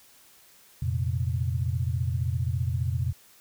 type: chord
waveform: sine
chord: F suspended fourth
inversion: none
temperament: equal with one note detuned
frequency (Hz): 87.31 / 115.8 / 130.81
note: F2 / Bb2 / C3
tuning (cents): 0 / -11 / 0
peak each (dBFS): -28 / -29 / -30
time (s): 0.82-3.13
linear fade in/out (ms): 5
effects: white hiss -56 dBFS RMS until 3.4 s

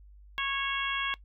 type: harmonic tone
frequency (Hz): 550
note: C#5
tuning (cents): -14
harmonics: 2 / 3 / 4 / 5 / 6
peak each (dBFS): -35 / -35 / -35 / -35 / -35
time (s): 0.38-1.14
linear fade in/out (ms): 0
effects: noise-tail reverb RT60 0.1 s tail -20 dB re dry + added 50 Hz sine -50 dBFS peak until 1.24 s

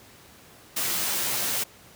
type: noise with comb filter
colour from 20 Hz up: white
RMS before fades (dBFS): -27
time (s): 0.76-1.64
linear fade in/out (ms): 10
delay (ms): 13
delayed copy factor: -0.75
effects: pink hiss -51 dBFS RMS until 1.95 s + high-pass 80 Hz 12 dB/octave

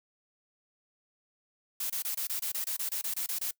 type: noise bursts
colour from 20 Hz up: blue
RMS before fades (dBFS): -33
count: 14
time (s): 1.8-3.511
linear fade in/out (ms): 5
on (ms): 99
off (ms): 25
effects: noise-tail reverb RT60 0.1 s tail -23 dB re dry

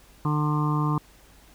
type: harmonic tone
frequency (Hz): 150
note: D3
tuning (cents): +37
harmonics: 1 / 2 / 3 / 5 / 6 / 7 / 8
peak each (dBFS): -23 / -29 / -38 / -40 / -36 / -30 / -34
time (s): 0.25-0.98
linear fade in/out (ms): 2
effects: added 50 Hz sine -55 dBFS peak until 1.54 s + pink hiss -55 dBFS RMS until 1.54 s

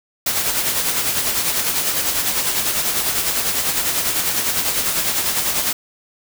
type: noise with tremolo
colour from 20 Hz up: white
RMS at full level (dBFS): -18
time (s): 0.26-5.73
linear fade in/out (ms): 5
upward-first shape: sine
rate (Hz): 10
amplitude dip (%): 45
effects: none

